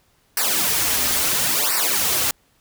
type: noise with flanger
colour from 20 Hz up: white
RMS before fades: -20 dBFS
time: 0.37-2.31 s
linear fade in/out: 2 ms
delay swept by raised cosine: 0.29 to 6.09 ms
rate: 0.73 Hz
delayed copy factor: -1
effects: pink hiss -61 dBFS RMS until 2.6 s